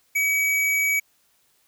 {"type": "tone", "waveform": "square", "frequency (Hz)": 2273, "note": "C#7", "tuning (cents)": 43, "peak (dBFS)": -20, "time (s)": [0.15, 1], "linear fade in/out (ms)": 10, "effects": ["white hiss -64 dBFS RMS until 1.67 s"]}